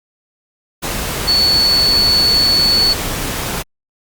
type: tone in noise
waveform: sine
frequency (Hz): 4435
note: C#8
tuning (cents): 0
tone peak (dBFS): -10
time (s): 1.27-2.94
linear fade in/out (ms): 20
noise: pink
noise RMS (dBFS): -21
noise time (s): 0.82-3.63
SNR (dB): +8
effects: Opus 48 kbps

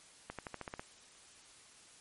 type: accelerating click train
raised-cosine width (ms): 0.5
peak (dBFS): -26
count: 8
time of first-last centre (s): 0.3-0.795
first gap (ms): 87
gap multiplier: 0.93
effects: white hiss -59 dBFS RMS until 2 s + MP3 48 kbps

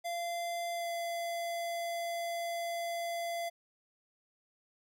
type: tone with pitch glide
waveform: square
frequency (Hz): 688 to 682.1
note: F5 to F5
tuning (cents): -26 to -41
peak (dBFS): -35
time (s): 0.04-3.5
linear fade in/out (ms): 20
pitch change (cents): -15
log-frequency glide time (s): 0.73-0.89
effects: none

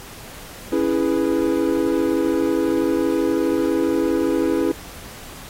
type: chord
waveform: triangle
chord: C# minor seventh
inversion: none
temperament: equal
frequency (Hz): 277.2 / 329.6 / 415.3 / 493.9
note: C#4 / E4 / G#4 / B4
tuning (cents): 0 / 0 / 0 / 0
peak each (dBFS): -21 / -18 / -22 / -23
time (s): 0.72-4.72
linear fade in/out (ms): 5
effects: pink hiss -39 dBFS RMS until 5.49 s + AAC 48 kbps

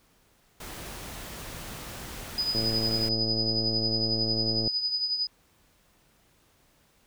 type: noise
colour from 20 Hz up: pink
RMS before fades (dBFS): -40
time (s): 0.6-3.09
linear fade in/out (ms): 5
type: tone with tremolo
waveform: sine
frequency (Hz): 4978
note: D#8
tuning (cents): 0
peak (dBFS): -23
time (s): 2.38-5.27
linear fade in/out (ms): 2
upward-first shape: triangle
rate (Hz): 11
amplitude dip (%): 65
type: click train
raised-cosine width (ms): 2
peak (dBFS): -20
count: 237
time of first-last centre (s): 2.55-4.676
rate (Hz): 111
effects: pink hiss -64 dBFS RMS until 7.06 s

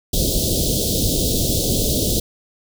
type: band-stop noise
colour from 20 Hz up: pink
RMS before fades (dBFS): -19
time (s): 0.13-2.2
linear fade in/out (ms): 5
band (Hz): 600 to 3400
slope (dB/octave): 48
effects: none

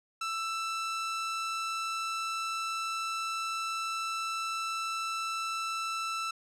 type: tone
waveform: sawtooth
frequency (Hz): 1327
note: E6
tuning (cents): +11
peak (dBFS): -28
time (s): 0.21-6.31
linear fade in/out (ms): 5
effects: low-pass 8000 Hz 12 dB/octave

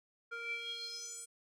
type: tone with band-pass filter sweep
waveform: square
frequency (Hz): 466.2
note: A#4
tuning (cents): 0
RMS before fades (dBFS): -43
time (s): 0.31-1.26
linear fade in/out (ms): 20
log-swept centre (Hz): 1600 to 9000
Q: 7.3
effects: none

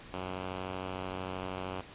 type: tone with pitch glide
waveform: 5% pulse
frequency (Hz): 92.5 to 93.2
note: F#2 to F#2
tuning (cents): 0 to +13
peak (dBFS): -25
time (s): 0.13-1.81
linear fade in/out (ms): 5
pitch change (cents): +13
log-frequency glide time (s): 0.27-0.63
effects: pink hiss -50 dBFS RMS until 1.94 s + resampled to 8000 Hz

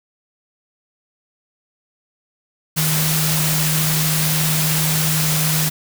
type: tone in noise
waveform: sine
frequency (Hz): 155.56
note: D#3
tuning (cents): 0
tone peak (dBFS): -19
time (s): 2.76-5.7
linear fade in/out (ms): 20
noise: white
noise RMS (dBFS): -20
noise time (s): 2.76-5.7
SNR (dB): -2
effects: none

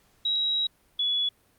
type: tone pair in turn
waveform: sine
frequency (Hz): 3850 / 3399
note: B7 / G#7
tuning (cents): -45 / +39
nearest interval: major second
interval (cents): 216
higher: first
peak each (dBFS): -23 / -23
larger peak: neither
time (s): 0.25-0.67 / 0.99-1.29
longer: first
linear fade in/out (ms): 5
effects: pink hiss -64 dBFS RMS until 1.58 s + Opus 48 kbps

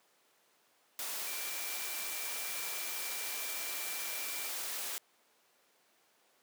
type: tone in noise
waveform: sine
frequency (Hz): 2349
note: D7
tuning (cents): 0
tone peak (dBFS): -46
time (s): 1.27-4.48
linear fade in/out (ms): 0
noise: white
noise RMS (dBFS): -39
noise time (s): 0.99-4.98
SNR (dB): -10
effects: pink hiss -69 dBFS RMS until 6.42 s + high-pass 400 Hz 12 dB/octave

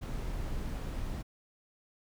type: noise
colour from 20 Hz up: brown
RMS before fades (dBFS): -36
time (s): 0.01-1.23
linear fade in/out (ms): 20
effects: none

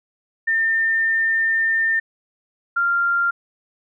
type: tone pair in turn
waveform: sine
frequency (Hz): 1805 / 1390.2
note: A6 / F6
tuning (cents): +44 / -8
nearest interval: perfect fourth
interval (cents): 452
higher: first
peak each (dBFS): -16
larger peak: neither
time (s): 0.47-2 / 2.76-3.31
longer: first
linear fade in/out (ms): 10
effects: none

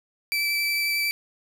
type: tone with vibrato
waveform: 30% pulse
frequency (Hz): 2321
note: D7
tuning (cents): -21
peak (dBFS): -20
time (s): 0.32-1.11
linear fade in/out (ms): 0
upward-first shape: triangle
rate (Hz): 11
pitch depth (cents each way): 10
effects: none

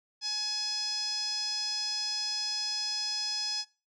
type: tone with low-pass filter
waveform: 5% pulse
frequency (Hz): 845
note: G#5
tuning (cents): +30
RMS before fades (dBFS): -32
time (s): 0.21-3.65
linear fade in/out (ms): 50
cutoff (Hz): 5100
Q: 9
effects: noise-tail reverb RT60 0.3 s tail -18 dB re dry

